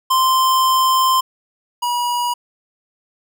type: tone pair in turn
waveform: square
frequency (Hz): 1042 / 966.8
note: C6 / B5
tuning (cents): -7 / -37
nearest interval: minor second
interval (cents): 130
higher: first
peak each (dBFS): -13 / -18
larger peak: first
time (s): 0.1-1.21 / 1.82-2.34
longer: first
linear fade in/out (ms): 10
effects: none